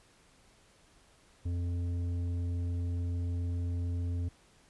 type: tone with tanh clipping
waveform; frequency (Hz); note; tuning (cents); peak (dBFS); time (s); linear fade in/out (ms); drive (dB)
sine; 87.3; F2; 0; -32; 1.45-4.29; 10; 9
effects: pink hiss -63 dBFS RMS until 4.69 s + resampled to 24000 Hz